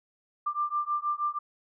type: beating tone pair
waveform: sine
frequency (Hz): 1184 / 1190.3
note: D6 / D6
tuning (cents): +14 / +23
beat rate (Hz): 6.3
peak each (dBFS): -30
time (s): 0.46-1.39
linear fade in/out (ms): 10
effects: none